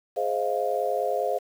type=chord; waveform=sine; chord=F minor seventh; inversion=first; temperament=just; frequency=419.1 / 523.8 / 628.6 / 698.5 Hz; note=Ab4 / C5 / Eb5 / F5; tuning=+16 / +2 / +18 / 0 cents; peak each=-30 / -28 / -30 / -28 dBFS; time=0.16-1.39 s; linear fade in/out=20 ms; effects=8-bit